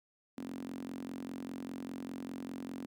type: tone with high-pass filter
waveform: sawtooth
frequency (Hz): 45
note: F#1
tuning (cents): -47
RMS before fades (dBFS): -43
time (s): 0.37-2.86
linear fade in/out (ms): 10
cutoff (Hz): 250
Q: 7.5
effects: none